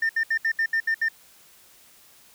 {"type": "tone bursts", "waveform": "sine", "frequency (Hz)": 1804, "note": "A6", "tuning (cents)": 43, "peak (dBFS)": -18, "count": 8, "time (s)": [0.02, 1.086], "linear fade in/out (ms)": 5, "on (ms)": 72, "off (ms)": 70, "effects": ["tanh soft clip ceiling -18 dBFS", "white hiss -54 dBFS RMS until 2.34 s"]}